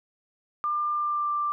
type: tone with pitch glide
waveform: sine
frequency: 1196 to 1180.9 Hz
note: D6 to D6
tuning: +31 to +9 cents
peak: -24 dBFS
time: 0.64-1.52 s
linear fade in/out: 0 ms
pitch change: -22 cents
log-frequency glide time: 0.92-1.31 s
effects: none